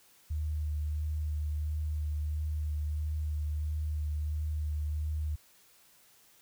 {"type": "tone with vibrato", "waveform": "sine", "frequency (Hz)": 75.9, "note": "D#2", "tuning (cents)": -42, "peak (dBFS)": -30, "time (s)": [0.3, 5.36], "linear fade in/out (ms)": 10, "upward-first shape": "sine", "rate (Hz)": 1.5, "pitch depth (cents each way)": 17, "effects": ["white hiss -62 dBFS RMS until 6.41 s"]}